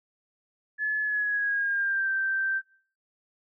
sine tone with pitch glide, 1715 to 1563.6 Hz, A6 to G6, -45 to -5 cents, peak -24 dBFS, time 0.78-2.62 s, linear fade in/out 50 ms, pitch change -160 cents, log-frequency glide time 1.01-2.11 s, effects noise-tail reverb RT60 0.5 s tail -21 dB re dry

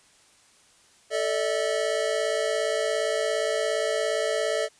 square chord, A suspended fourth, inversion none, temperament equal with one note detuned, 440 / 587.3 / 644.6 Hz, A4 / D5 / E5, 0 / 0 / -39 cents, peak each -29 dBFS, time 1.1-4.69 s, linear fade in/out 50 ms, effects white hiss -58 dBFS RMS until 4.79 s + resampled to 22050 Hz

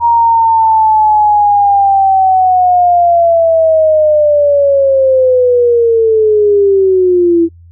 sine linear sweep, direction down, 944 to 330 Hz, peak -5 dBFS, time 0-7.49 s, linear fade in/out 50 ms, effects noise-tail reverb RT60 0.1 s tail -26 dB re dry + added 85 Hz sine -35 dBFS peak until 7.71 s

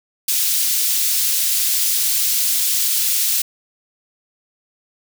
white high-pass noise, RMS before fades -18 dBFS, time 0.28-3.42 s, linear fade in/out 5 ms, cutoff 3500 Hz, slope 12 dB/octave, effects none

